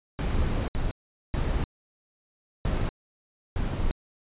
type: noise bursts at uneven times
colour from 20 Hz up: brown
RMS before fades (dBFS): -26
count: 5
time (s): 0.19-0.68 / 0.75-0.91 / 1.34-1.64 / 2.65-2.89 / 3.56-3.91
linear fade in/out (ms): 0
effects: resampled to 8000 Hz